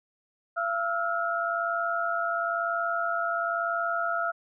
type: tone cluster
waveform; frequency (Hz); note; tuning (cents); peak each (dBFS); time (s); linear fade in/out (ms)
sine; 679 / 1315 / 1416; F5 / E6 / F6; -49 / -5 / +23; -30; 0.56-4.32; 20
effects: none